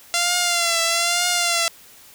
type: tone with vibrato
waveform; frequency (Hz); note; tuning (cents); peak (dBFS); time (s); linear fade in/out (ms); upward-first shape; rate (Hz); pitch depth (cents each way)
5% pulse; 688; F5; -26; -6; 0.14-1.68; 0; triangle; 1.1; 62
effects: white hiss -47 dBFS RMS until 2.14 s